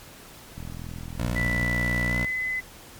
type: click train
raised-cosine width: 5 ms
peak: -25 dBFS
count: 45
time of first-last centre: 0.58-1.63 s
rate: 41.9 Hz
type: tone with vibrato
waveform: 15% pulse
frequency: 60.1 Hz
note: B1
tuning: 46 cents flat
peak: -19 dBFS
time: 1.18-2.26 s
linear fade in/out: 20 ms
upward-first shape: sine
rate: 15 Hz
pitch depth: 21 cents each way
type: tone with pitch glide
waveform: sine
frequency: 1975.5 to 2021 Hz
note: B6 to B6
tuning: 0 to +39 cents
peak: -25 dBFS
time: 1.35-2.61 s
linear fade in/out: 20 ms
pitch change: +39 cents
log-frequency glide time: 2.07-2.18 s
effects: pink hiss -46 dBFS RMS until 2.99 s + MP3 96 kbps